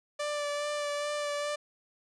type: tone with vibrato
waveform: sawtooth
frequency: 586 Hz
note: D5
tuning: 4 cents flat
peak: -27 dBFS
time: 0.19-1.56 s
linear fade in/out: 10 ms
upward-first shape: sine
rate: 2.4 Hz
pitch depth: 17 cents each way
effects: resampled to 22050 Hz